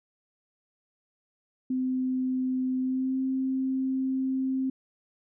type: tone with pitch glide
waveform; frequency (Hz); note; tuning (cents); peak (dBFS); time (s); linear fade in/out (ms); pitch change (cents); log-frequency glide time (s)
sine; 257.5 to 263.2; C4 to C4; -28 to +10; -25; 1.7-4.7; 5; +38; 2.79-3.2
effects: none